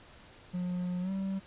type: tone with pitch glide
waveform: triangle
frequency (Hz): 179.2 to 193.17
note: F3 to G3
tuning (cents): +45 to -25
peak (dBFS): -29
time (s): 0.53-1.4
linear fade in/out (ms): 20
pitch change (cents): +130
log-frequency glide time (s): 1.01-1.11
effects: pink hiss -55 dBFS RMS until 1.46 s + resampled to 8000 Hz